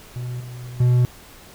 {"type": "tone with level steps", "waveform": "triangle", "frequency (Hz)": 123.47, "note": "B2", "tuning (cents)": 0, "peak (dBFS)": [-24, -30, -11], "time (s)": [0.16, 1.05], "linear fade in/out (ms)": 0, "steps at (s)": [0.4, 0.8], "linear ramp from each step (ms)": 5, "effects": ["pink hiss -45 dBFS RMS until 1.54 s"]}